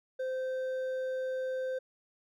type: tone with hard clipping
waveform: triangle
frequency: 518 Hz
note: C5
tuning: 17 cents flat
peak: -33 dBFS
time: 0.19-1.79 s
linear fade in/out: 10 ms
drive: 8 dB
effects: none